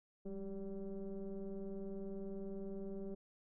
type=tone with frequency modulation; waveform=sine; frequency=200 Hz; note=G3; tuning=35 cents sharp; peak=-40 dBFS; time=0.25-3.15 s; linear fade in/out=10 ms; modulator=190 Hz; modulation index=1.4; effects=tanh soft clip ceiling -37 dBFS